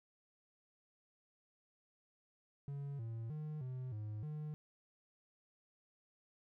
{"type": "tone with pitch steps", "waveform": "triangle", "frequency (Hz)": [140.9, 113.9, 152.8, 128.1, 106.3, 151.8], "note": ["C#3", "A#2", "D#3", "C3", "G#2", "D#3"], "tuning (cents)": [29, -40, -31, -36, 41, -42], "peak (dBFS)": -39, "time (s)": [2.68, 4.54], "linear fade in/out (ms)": 0, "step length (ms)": 310, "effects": []}